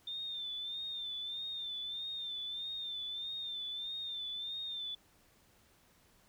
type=tone with vibrato; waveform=sine; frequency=3586 Hz; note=A7; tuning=32 cents sharp; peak=-38 dBFS; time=0.07-4.95 s; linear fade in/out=5 ms; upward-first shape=sine; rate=1.6 Hz; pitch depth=58 cents each way; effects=pink hiss -67 dBFS RMS until 6.28 s